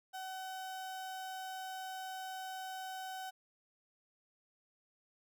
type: tone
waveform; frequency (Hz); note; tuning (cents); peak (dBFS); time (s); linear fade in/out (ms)
35% pulse; 756; F#5; +37; -40; 0.13-3.31; 20
effects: none